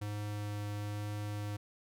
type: tone with vibrato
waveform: square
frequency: 103.83 Hz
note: G#2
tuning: in tune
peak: -37 dBFS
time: 0.01-1.57 s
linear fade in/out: 10 ms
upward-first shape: triangle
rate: 1.1 Hz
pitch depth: 8 cents each way
effects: none